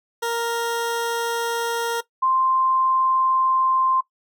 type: tone pair in turn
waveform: 20% pulse / sine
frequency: 466.2 / 1046.6 Hz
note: A#4 / C6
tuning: 0 / 0 cents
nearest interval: octave + major second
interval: 1400 cents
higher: second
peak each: -17 dBFS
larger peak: neither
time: 0.22-2.01 / 2.22-4.01 s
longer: neither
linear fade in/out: 10 ms
effects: noise-tail reverb RT60 0.1 s tail -17 dB re dry